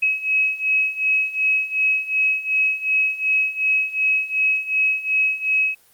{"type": "beating tone pair", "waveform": "sine", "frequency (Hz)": [2557, 2559.7], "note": ["D#7", "D#7"], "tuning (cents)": [47, 48], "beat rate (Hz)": 2.7, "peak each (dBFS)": [-22, -19], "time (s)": [0.02, 5.75], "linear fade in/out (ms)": 10, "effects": ["white hiss -55 dBFS RMS until 5.93 s", "Opus 24 kbps"]}